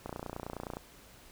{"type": "click train", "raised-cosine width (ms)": 1, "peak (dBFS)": -24, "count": 22, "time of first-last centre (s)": [0.06, 0.769], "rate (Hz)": 29.6, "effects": ["pink hiss -56 dBFS RMS until 1.31 s"]}